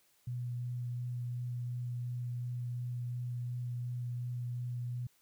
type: tone with vibrato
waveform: sine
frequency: 122.2 Hz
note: B2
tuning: 18 cents flat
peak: -35 dBFS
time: 0.27-5.07 s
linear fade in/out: 5 ms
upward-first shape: sine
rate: 2.8 Hz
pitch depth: 10 cents each way
effects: white hiss -70 dBFS RMS until 5.21 s